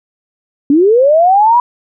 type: linear sweep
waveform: sine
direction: up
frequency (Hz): 269 to 987.8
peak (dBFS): -5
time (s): 0.7-1.6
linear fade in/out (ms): 2
effects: none